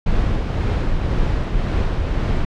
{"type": "noise with tremolo", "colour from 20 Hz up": "brown", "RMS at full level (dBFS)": -17, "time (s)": [0.06, 2.45], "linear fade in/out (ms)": 5, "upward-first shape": "triangle", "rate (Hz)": 1.9, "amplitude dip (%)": 35, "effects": ["low-pass 4000 Hz 12 dB/octave"]}